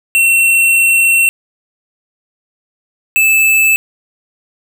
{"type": "tone pair in turn", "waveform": "square", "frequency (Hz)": [2714, 2626], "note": ["E7", "E7"], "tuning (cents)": [50, -7], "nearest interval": "minor second", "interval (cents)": 57, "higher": "first", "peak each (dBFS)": -8, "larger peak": "neither", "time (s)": [[0.15, 1.29], [3.16, 3.76]], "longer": "first", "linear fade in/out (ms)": 0, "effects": []}